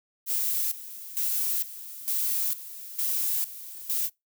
violet noise with tremolo, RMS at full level -27 dBFS, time 0.26-4.1 s, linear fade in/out 50 ms, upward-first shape square, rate 1.1 Hz, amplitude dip 80%, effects noise-tail reverb RT60 0.2 s tail -25 dB re dry

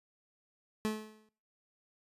30% pulse tone with exponential decay, 215.9 Hz, A3, 33 cents flat, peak -26 dBFS, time 0.85-1.29 s, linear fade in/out 0 ms, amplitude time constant 95 ms, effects noise-tail reverb RT60 0.7 s tail -26 dB re dry + resampled to 32000 Hz

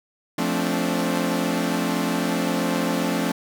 sawtooth chord, D minor seventh, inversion first, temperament equal with one note detuned, 174.61 / 220 / 261.6 / 289.3 Hz, F3 / A3 / C4 / D4, 0 / 0 / 0 / -26 cents, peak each -23 dBFS, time 0.38-3.32 s, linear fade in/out 5 ms, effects none

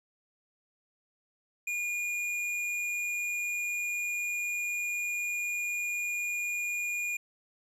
square tone, 2432 Hz, D#7, 40 cents flat, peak -31 dBFS, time 1.67-7.17 s, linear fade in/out 5 ms, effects low-pass 11000 Hz 12 dB/octave + 11-bit

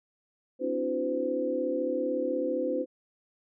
sine tone cluster, 257.8 / 292.1 / 329.4 / 365.4 / 511 Hz, C4 / D4 / E4 / F#4 / C5, -26 / -9 / -1 / -22 / -41 cents, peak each -36 / -34 / -36 / -36 / -29 dBFS, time 0.59-2.86 s, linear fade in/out 50 ms, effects none

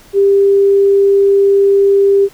sine tone, 396.7 Hz, G4, 21 cents sharp, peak -6 dBFS, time 0.13-2.29 s, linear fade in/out 50 ms, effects pink hiss -43 dBFS RMS until 2.33 s

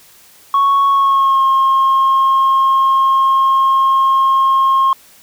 sine tone with pitch glide, 1108 to 1072.7 Hz, C#6 to C6, -1 to +43 cents, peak -7 dBFS, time 0.54-4.93 s, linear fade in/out 2 ms, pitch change -56 cents, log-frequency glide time 0.88-1.44 s, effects tanh soft clip ceiling -7 dBFS + white hiss -45 dBFS RMS until 5.22 s

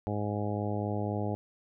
harmonic tone, 103.83 Hz, G#2, in tune, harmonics 1 / 2 / 3 / 4 / 5 / 6 / 7 / 8, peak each -33 / -36 / -38 / -39 / -40 / -41 / -41 / -42 dBFS, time 0.07-1.35 s, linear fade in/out 0 ms, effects none

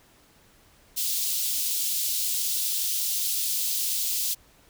white high-pass noise, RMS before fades -27 dBFS, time 0.96-4.35 s, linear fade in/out 20 ms, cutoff 3300 Hz, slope 24 dB/octave, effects pink hiss -58 dBFS RMS until 4.69 s

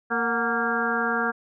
harmonic tone with a mistuned harmonic, 231.7 Hz, A#3, 10 cents flat, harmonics 1 / 2 / 3 / 4 / 5 / 6 / 7, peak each -30 / -30 / -31 / -33 / -32 / -27 / -28 dBFS, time 0.1-1.32 s, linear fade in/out 20 ms, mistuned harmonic 3, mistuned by +89 cents, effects none

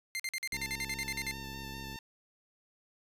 sawtooth tone bursts, 2095 Hz, C7, 2 cents sharp, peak -30 dBFS, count 13, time 0.15-1.312 s, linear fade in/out 0 ms, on 46 ms, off 47 ms
click train, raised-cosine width 3 ms, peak -34 dBFS, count 98, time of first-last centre 0.53-1.959 s, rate 67.9 Hz
10% pulse tone with vibrato, 897 Hz, A5, 33 cents sharp, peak -35 dBFS, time 0.54-1.99 s, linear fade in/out 2 ms, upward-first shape square, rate 5 Hz, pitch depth 17 cents each way
effects resampled to 32000 Hz

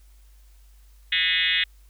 sine tone with frequency modulation, 2704 Hz, E7, 43 cents sharp, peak -19 dBFS, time 1.12-1.64 s, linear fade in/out 5 ms, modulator 176 Hz, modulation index 5.4, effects added 50 Hz sine -49 dBFS peak until 1.89 s + white hiss -63 dBFS RMS until 1.89 s

